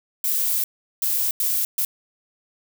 violet noise bursts at uneven times, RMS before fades -22 dBFS, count 4, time 0.24-0.64 / 1.02-1.31 / 1.4-1.65 / 1.78-1.85 s, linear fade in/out 2 ms, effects none

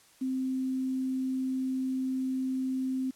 sine tone with quantisation, 260.8 Hz, C4, 5 cents flat, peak -28 dBFS, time 0.21-3.11 s, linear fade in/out 10 ms, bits 9, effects white hiss -60 dBFS RMS until 3.15 s + low-pass 11000 Hz 12 dB/octave

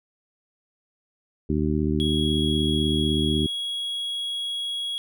harmonic tone, 76.2 Hz, D#2, 36 cents flat, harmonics 1 / 2 / 3 / 4 / 5, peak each -27 / -27 / -26 / -27 / -29 dBFS, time 1.49-3.47 s, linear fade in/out 10 ms
triangle tone, 3322 Hz, G#7, in tune, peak -25 dBFS, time 2-4.98 s, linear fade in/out 0 ms
effects none

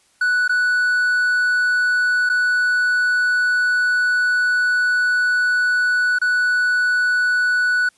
triangle tone with dropouts, 1480 Hz, F#6, in tune, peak -13 dBFS, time 0.21-7.89 s, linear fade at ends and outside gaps 5 ms, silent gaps 0.479-0.493 / 2.292-2.297 / 6.187-6.215 s, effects white hiss -58 dBFS RMS until 7.97 s + resampled to 24000 Hz

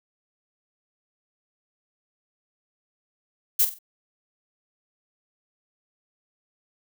violet noise with echo, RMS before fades -19 dBFS, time 3.59-3.65 s, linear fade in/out 5 ms, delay 46 ms, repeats 3, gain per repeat -10 dB, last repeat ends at 3.788 s, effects none

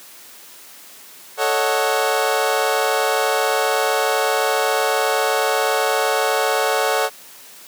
25% pulse chord, D# half-diminished seventh, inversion second, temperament equal, 440 / 554.4 / 622.3 / 740 Hz, A4 / C#5 / D#5 / F#5, 0 / 0 / 0 / 0 cents, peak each -18 / -18 / -22 / -18 dBFS, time 1.37-7.1 s, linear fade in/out 50 ms, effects white hiss -42 dBFS RMS until 7.67 s + high-pass 200 Hz 12 dB/octave

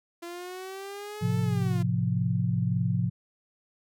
sawtooth linear two-way sweep, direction up then down, 340 to 442 to 340 Hz, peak -33 dBFS, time 0.22-1.83 s, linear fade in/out 10 ms, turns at 1.41 s
sine chord, F major, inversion first, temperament just, 109.13 / 130.96 / 174.61 Hz, A2 / C3 / F3, -14 / +2 / 0 cents, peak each -28 dBFS, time 1.21-3.1 s, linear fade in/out 20 ms
effects none

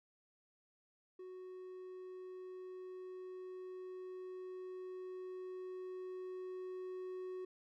triangle tone with level ramp, 369.5 Hz, F#4, 2 cents flat, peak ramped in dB -46 to -40 dBFS, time 1.19-7.45 s, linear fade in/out 5 ms, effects none

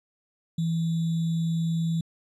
sine tone with sample-and-hold, 164.81 Hz, E3, in tune, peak -23 dBFS, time 0.58-2.01 s, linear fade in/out 5 ms, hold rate 3675 Hz, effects resampled to 24000 Hz

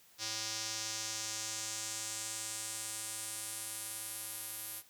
square tone with band-pass filter sweep, 110.3 Hz, A2, 5 cents sharp, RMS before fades -41 dBFS, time 0.18-4.83 s, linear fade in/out 50 ms, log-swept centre 5400 to 12000 Hz, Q 2.3, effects white hiss -63 dBFS RMS until 4.89 s + high-pass 60 Hz 12 dB/octave

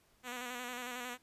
5% pulse tone with vibrato, 246.9 Hz, B3, in tune, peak -29 dBFS, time 0.23-1.18 s, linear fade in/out 50 ms, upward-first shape square, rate 11 Hz, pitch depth 35 cents each way, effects pink hiss -70 dBFS RMS until 1.22 s + resampled to 32000 Hz

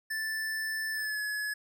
square tone with pitch glide, 1760 to 1700 Hz, A6 to G#6, 0 to +40 cents, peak -32 dBFS, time 0.1-1.54 s, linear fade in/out 10 ms, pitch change -60 cents, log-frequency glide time 0.92-1.2 s, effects none

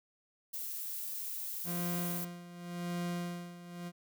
violet noise, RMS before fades -40 dBFS, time 0.53-2.25 s, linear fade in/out 10 ms
40% pulse tone with tremolo, 174.61 Hz, F3, in tune, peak -33 dBFS, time 1.64-3.92 s, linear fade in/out 50 ms, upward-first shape sine, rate 0.89 Hz, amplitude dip 80%
effects none

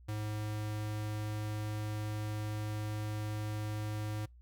square tone, 106.4 Hz, G#2, 42 cents sharp, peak -36 dBFS, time 0.08-4.26 s, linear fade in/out 10 ms, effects noise-tail reverb RT60 0.2 s tail -26 dB re dry + added 60 Hz sine -54 dBFS peak until 4.41 s

